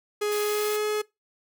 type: tone with pitch glide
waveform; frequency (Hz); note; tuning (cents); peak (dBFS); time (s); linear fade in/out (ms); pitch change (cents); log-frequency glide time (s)
45% pulse; 417.4 to 423.7; G#4 to G#4; +9 to +35; -24; 0.21-1.02; 10; +26; 0.41-0.83
type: high-pass noise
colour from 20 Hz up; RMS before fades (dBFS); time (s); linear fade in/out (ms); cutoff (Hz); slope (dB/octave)
white; -36; 0.31-0.77; 10; 1600; 12
effects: noise-tail reverb RT60 0.2 s tail -22 dB re dry